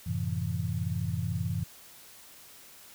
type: chord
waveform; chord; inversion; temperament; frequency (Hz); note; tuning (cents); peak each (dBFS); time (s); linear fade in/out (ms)
sine; F# half-diminished seventh; none; just; 92.5 / 111 / 133.2 / 166.5; F#2 / A2 / C3 / E3; 0 / +16 / +31 / +18; -33 / -34 / -36 / -34; 0.06-1.64; 10
effects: white hiss -52 dBFS RMS until 2.94 s